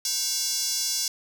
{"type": "tone with high-pass filter", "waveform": "square", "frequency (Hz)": 311.1, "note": "D#4", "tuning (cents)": 0, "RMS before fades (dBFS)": -27, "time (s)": [0.05, 1.08], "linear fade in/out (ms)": 2, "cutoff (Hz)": 5400, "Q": 3, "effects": []}